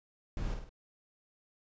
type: noise with echo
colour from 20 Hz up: brown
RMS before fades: -36 dBFS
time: 0.37-0.54 s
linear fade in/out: 2 ms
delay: 51 ms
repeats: 3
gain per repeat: -5 dB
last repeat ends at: 0.693 s
effects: resampled to 16000 Hz